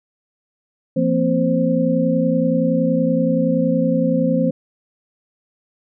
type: tone cluster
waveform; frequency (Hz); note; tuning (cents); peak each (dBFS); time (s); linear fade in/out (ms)
sine; 170.6 / 230.3 / 261 / 523; F3 / A#3 / C4 / C5; -40 / -21 / -4 / -1; -20; 0.96-4.51; 10
effects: none